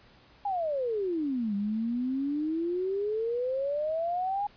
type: exponential two-way sweep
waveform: sine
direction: down then up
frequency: 830.6 to 198.1 to 830.6 Hz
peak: -27 dBFS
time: 0.45-4.47 s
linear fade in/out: 5 ms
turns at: 1.55 s
effects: pink hiss -58 dBFS RMS until 4.56 s + resampled to 11025 Hz